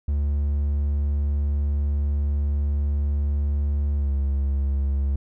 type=tone with pitch glide; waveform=triangle; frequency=72 to 69.19 Hz; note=D2 to C#2; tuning=-34 to -3 cents; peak=-18 dBFS; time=0.08-5.16 s; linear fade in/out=5 ms; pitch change=-69 cents; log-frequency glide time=3.97-4.11 s; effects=none